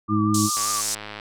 harmonic tone, 105.7 Hz, G#2, 31 cents sharp, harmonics 1 / 2 / 3, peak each -24 / -22 / -22 dBFS, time 0.08-0.5 s, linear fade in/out 50 ms
sine tone with vibrato, 1174.7 Hz, D6, in tune, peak -26 dBFS, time 0.08-0.82 s, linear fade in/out 20 ms, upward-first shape triangle, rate 5.2 Hz, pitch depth 56 cents each way
white band-pass noise, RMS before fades -26 dBFS, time 0.34-0.95 s, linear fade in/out 5 ms, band 4900 to 8700 Hz, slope 24 dB/octave
click train, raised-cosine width 0.3 ms, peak -18 dBFS, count 67, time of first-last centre 0.57-1.199 s, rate 105 Hz
effects none

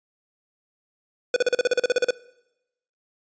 square tone bursts, 493.9 Hz, B4, in tune, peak -17 dBFS, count 13, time 1.34-2.107 s, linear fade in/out 2 ms, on 23 ms, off 39 ms, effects noise-tail reverb RT60 0.9 s tail -22 dB re dry + resampled to 16000 Hz

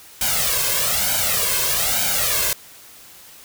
white noise with flanger, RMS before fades -20 dBFS, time 0.21-2.53 s, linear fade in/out 2 ms, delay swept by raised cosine 1.3 to 1.92 ms, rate 1.1 Hz, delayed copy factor +0.95, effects white hiss -44 dBFS RMS until 3.44 s

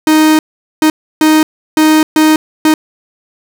45% pulse tone bursts at uneven times, 311.1 Hz, D#4, in tune, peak -5 dBFS, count 6, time 0.07-0.39 / 0.82-0.9 / 1.21-1.43 / 1.77-2.03 / 2.16-2.36 / 2.65-2.74 s, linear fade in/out 2 ms, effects none

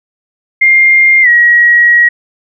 sine tone with pitch glide, 2113 to 1904.3 Hz, C7 to A#6, +16 to +36 cents, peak -3 dBFS, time 0.61-2.09 s, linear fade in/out 10 ms, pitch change -180 cents, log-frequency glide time 1.22-1.28 s, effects none

